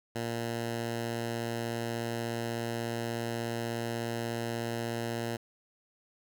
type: tone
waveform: 10% pulse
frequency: 116.54 Hz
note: A#2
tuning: in tune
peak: -24 dBFS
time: 0.15-5.37 s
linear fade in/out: 10 ms
effects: none